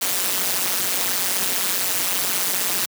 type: noise with amplitude modulation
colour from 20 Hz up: white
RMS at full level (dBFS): -18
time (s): 0.01-2.86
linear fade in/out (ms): 10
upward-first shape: sine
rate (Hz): 185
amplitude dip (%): 100
effects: high-pass 150 Hz 12 dB/octave